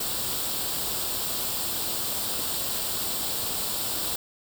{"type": "noise with comb filter", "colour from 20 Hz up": "white", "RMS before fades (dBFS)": -29, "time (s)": [0, 4.16], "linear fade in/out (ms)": 5, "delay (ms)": 0.24, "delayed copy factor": 0.6, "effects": []}